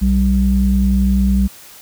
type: tone pair together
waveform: sine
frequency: 61.14 / 194.1 Hz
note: B1 / G3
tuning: -17 / -17 cents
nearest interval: octave + minor sixth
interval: 2000 cents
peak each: -13 dBFS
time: 0.01-1.48 s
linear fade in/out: 20 ms
effects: tanh soft clip ceiling -3 dBFS + white hiss -40 dBFS RMS until 1.81 s